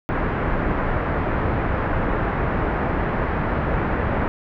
pink low-pass noise, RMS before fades -22 dBFS, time 0.09-4.28 s, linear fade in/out 0 ms, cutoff 1800 Hz, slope 24 dB/octave, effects none

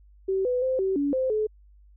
sine tone with pitch steps, 383.4 / 498.2 / 519 / 382.7 / 284.7 / 520 / 429.4 Hz, G4 / B4 / C5 / G4 / C#4 / C5 / A4, -38 / +15 / -14 / -42 / +46 / -11 / -42 cents, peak -22 dBFS, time 0.28-1.47 s, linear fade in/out 10 ms, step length 170 ms, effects added 50 Hz sine -51 dBFS peak until 1.96 s

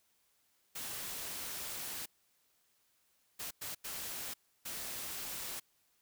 white noise bursts at uneven times, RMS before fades -42 dBFS, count 5, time 0.75-2.06 / 3.39-3.51 / 3.61-3.75 / 3.84-4.34 / 4.65-5.6 s, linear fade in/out 10 ms, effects white hiss -74 dBFS RMS until 6.01 s

